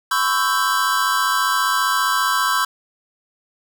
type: chord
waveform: square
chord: C# half-diminished seventh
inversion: third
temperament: equal with one note detuned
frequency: 1013.8 / 1108.7 / 1318.5 / 1568 Hz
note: B5 / C#6 / E6 / G6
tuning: +45 / 0 / 0 / 0 cents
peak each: -23 dBFS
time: 0.11-2.65 s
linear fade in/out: 5 ms
effects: none